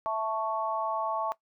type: chord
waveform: sine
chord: A major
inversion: second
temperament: equal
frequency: 659.3 / 880 / 1108.7 Hz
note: E5 / A5 / C#6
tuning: 0 / 0 / 0 cents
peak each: -32 dBFS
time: 0.06-1.32 s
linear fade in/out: 0 ms
effects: noise-tail reverb RT60 0.1 s tail -18 dB re dry